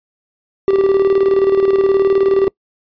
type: tone with tremolo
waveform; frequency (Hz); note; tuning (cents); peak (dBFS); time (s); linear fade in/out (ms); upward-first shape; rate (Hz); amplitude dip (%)
triangle; 390; G4; -9; -6; 0.68-2.48; 0; square; 19; 50
effects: noise-tail reverb RT60 0.1 s tail -26 dB re dry + resampled to 11025 Hz